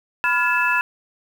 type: tone cluster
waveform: sine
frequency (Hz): 995 / 1404 / 1703 / 2631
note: B5 / F6 / G#6 / E7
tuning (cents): +13 / +9 / +43 / -4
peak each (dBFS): -22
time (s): 0.24-0.81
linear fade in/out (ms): 0
effects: 7-bit